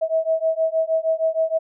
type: beating tone pair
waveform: sine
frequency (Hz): 642 / 648.4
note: E5 / E5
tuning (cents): -46 / -29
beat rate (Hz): 6.4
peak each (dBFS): -21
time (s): 0.01-1.59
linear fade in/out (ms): 20
effects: none